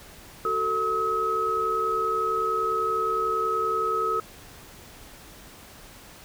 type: tone cluster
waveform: sine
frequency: 376.1 / 446.7 / 1279 Hz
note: F#4 / A4 / D#6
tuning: +28 / +26 / +47 cents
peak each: -32 / -29 / -24 dBFS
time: 0.45-4.2 s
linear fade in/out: 2 ms
effects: pink hiss -47 dBFS RMS until 6.24 s